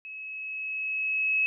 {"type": "tone with level ramp", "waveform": "sine", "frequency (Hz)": 2573, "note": "E7", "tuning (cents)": -43, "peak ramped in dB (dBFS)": [-38, -21], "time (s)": [0.05, 1.46], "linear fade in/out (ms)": 0, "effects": []}